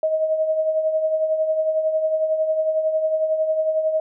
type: tone with tremolo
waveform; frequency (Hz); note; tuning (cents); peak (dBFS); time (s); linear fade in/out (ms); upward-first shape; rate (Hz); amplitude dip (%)
sine; 630; D#5; +21; -15; 0.03-4; 2; triangle; 11; 60
effects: none